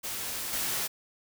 white noise with level steps, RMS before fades -35 / -31 dBFS, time 0.03-0.88 s, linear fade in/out 20 ms, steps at 0.53 s, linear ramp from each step 2 ms, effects none

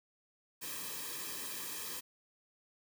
white noise with comb filter, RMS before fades -42 dBFS, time 0.61-2.01 s, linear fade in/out 20 ms, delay 1.4 ms, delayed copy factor -0.9, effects none

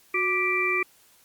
harmonic tone with a mistuned harmonic, 392 Hz, G4, in tune, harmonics 1 / 3 / 5 / 6, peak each -29 / -30 / -30 / -24 dBFS, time 0.14-0.83 s, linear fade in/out 5 ms, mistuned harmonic 1, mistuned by -120 cents, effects white hiss -58 dBFS RMS until 1.24 s + Opus 48 kbps

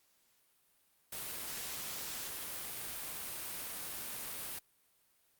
white noise, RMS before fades -42 dBFS, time 1.12-4.59 s, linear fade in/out 5 ms, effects white hiss -72 dBFS RMS until 5.39 s + Opus 48 kbps

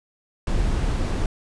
brown noise, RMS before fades -22 dBFS, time 0.47-1.26 s, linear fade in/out 2 ms, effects resampled to 22050 Hz

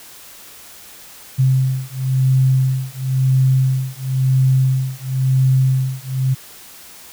sine beating tone pair, 130.81 / 131.78 Hz, C3 / C3, 0 / +13 cents, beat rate 0.97 Hz, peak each -16 dBFS, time 1.38-6.35 s, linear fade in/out 20 ms, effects white hiss -40 dBFS RMS until 7.12 s

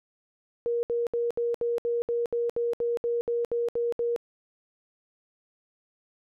sine tone bursts, 472.5 Hz, A#4, 23 cents sharp, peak -24 dBFS, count 15, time 0.66-4.162 s, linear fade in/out 0 ms, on 170 ms, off 68 ms, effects none

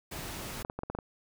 pink noise, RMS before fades -40 dBFS, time 0.11-0.63 s, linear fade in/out 10 ms
clicks, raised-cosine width 1 ms, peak -21 dBFS, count 7, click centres 0.649 / 0.699 / 0.79 / 0.834 / 0.9 / 0.95 / 0.988 s
effects none

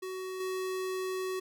square tone with level steps, 374.1 Hz, F#4, 19 cents sharp, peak -37 / -33 dBFS, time 0.02-1.4 s, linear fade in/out 10 ms, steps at 0.4 s, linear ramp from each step 5 ms, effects none

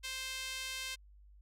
sawtooth tone with high-pass filter, 523.3 Hz, C5, in tune, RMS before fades -41 dBFS, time 0.03-0.96 s, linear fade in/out 20 ms, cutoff 2600 Hz, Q 1.2, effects added 50 Hz sine -56 dBFS peak until 1.41 s + low-pass 12000 Hz 12 dB/octave

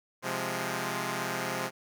5% pulse chord, F minor, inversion second, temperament equal, 130.81 / 174.61 / 207.7 Hz, C3 / F3 / Ab3, 0 / 0 / 0 cents, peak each -24 dBFS, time 0.22-1.71 s, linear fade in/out 50 ms, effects none

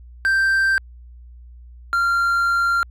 triangle tone pair in turn, 1568 / 1384.5 Hz, G6 / F6, 0 / -15 cents, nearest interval major second, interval 215 cents, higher first, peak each -13 / -14 dBFS, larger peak first, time 0.25-0.78 / 1.93-2.83 s, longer second, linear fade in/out 0 ms, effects added 60 Hz sine -39 dBFS peak until 2.9 s

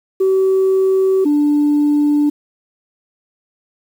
sine tone pair in turn, 381.4 / 293.9 Hz, G4 / D4, -47 / +1 cents, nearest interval perfect fourth, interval 452 cents, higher first, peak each -9 dBFS, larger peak neither, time 0.2-1.25 / 1.25-2.3 s, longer neither, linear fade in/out 10 ms, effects tanh soft clip ceiling -8 dBFS + 7-bit

